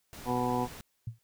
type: noise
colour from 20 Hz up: pink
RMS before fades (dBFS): -46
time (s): 0.13-0.81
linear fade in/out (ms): 0
type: harmonic tone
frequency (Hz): 123.47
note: B2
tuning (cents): 0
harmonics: 1 / 2 / 3 / 4 / 6 / 7 / 8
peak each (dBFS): -37 / -32 / -37 / -36 / -34 / -36 / -35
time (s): 0.25-0.68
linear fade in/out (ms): 50
type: clicks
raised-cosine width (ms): 5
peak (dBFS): -38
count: 4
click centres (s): 0.508 / 0.639 / 0.673 / 0.804
type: tone with exponential decay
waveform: sine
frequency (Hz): 114.5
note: A#2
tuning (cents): -31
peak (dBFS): -30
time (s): 1.07-1.19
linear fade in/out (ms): 5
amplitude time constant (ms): 26
effects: white hiss -75 dBFS RMS until 1.23 s